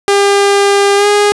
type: tone with pitch glide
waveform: sawtooth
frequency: 400.9 to 411.9 Hz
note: G4 to G#4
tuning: +39 to -14 cents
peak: -3 dBFS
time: 0.08-1.32 s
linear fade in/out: 0 ms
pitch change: +47 cents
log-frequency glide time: 0.96-1.07 s
effects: resampled to 24000 Hz + 7-bit